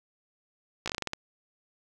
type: slowing click train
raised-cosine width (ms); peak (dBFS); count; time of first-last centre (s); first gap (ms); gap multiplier
0.2; -14; 9; 0.86-1.134; 16; 1.21
effects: none